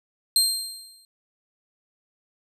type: tone with exponential decay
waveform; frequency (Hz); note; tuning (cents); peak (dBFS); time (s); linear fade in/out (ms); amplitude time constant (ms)
25% pulse; 4182; C8; -2; -10; 0.36-1.05; 1; 150
effects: none